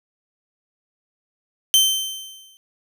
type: tone with exponential decay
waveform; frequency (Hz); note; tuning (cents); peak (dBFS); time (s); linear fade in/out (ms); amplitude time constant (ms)
sawtooth; 3100; G7; -20; -7; 1.74-2.57; 0; 180
effects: none